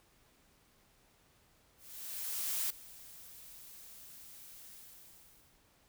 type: noise with ADSR envelope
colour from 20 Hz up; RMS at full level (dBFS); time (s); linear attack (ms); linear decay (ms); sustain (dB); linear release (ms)
blue; -34; 1.77-5.6; 930; 6; -19; 890
effects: pink hiss -68 dBFS RMS until 5.88 s